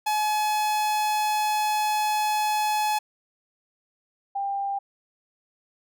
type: tone pair in turn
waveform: 45% pulse / sine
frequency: 850 / 794.6 Hz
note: G#5 / G5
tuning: +40 / +23 cents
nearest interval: minor second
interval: 117 cents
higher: first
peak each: -22 / -25 dBFS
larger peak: first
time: 0.06-2.99 / 4.35-4.79 s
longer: first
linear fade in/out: 10 ms
effects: none